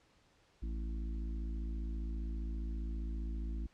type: harmonic tone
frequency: 55 Hz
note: A1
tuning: in tune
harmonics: 1 / 3 / 4 / 5 / 6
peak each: -36 / -54 / -50 / -53 / -53 dBFS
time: 0.62-3.67 s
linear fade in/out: 10 ms
effects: pink hiss -69 dBFS RMS until 3.73 s + low-pass 6000 Hz 12 dB/octave